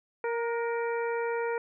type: harmonic tone with a mistuned harmonic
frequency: 466.2 Hz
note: A#4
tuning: in tune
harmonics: 1 / 2 / 3 / 4 / 5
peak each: -29 / -35 / -39 / -41 / -43 dBFS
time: 0.24-1.58 s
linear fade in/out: 2 ms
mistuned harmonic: 3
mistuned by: +35 cents
effects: none